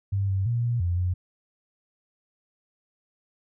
sine tone with pitch steps, 98.7 / 96.3 / 118.5 / 119.3 / 87.6 / 90 Hz, G2 / G2 / A#2 / A#2 / F2 / F#2, +12 / -30 / +29 / +41 / +6 / -47 cents, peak -22 dBFS, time 0.12-1.14 s, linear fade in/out 10 ms, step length 170 ms, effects none

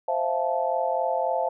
sine chord, F major seventh, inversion second, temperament just, 523.8 / 654.8 / 698.5 / 873.1 Hz, C5 / E5 / F5 / A5, +2 / -12 / 0 / -14 cents, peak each -28 dBFS, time 0.08-1.49 s, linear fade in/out 5 ms, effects none

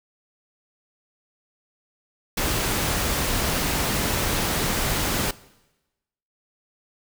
pink noise, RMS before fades -24 dBFS, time 2.37-5.31 s, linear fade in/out 5 ms, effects noise-tail reverb RT60 1.0 s tail -20 dB re dry

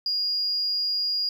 triangle tone, 4852 Hz, D#8, 44 cents flat, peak -20 dBFS, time 0.06-1.29 s, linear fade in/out 2 ms, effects tanh soft clip ceiling -21 dBFS

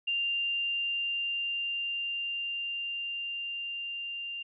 sine tone with level ramp, 2790 Hz, F7, 2 cents flat, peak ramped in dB -27 to -35 dBFS, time 0.07-4.43 s, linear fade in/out 10 ms, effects none

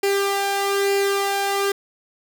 sawtooth tone with flanger, 397.2 Hz, G4, 23 cents sharp, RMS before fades -21 dBFS, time 0.03-1.72 s, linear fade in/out 5 ms, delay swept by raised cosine 0.41 to 1.22 ms, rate 1.1 Hz, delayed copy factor +0.55, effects none

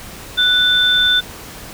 sine tone pair together, 1480 / 3540 Hz, F#6 / A7, 0 / +10 cents, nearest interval octave + minor third, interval 1510 cents, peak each -16 / -12 dBFS, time 0.37-1.21 s, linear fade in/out 20 ms, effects pink hiss -34 dBFS RMS until 1.73 s

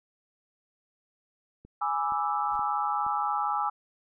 click train, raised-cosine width 3 ms, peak -36 dBFS, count 4, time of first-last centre 1.65-3.065 s, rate 2.12 Hz
sine chord, E dominant seventh, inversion first, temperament equal, 830.6 / 987.8 / 1174.7 / 1318.5 Hz, G#5 / B5 / D6 / E6, 0 / 0 / 0 / 0 cents, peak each -29 / -35 / -32 / -31 dBFS, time 1.81-3.7 s, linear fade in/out 10 ms
brown noise with exponential growth, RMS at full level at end -47 dBFS, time 2.35-2.56 s, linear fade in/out 0 ms, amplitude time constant 44 ms
effects none

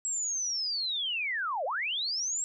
sine linear two-way sweep, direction down then up, 7730 to 493.9 to 7730 Hz, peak -29 dBFS, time 0.05-2.44 s, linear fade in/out 0 ms, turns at 1.65 s, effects none

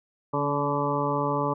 harmonic tone with a mistuned harmonic, 144.2 Hz, D3, 31 cents flat, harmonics 1 / 2 / 3 / 4 / 6 / 7 / 8, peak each -31 / -31 / -31 / -31 / -31 / -31 / -31 dBFS, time 0.33-1.54 s, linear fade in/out 10 ms, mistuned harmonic 2, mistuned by -27 cents, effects none

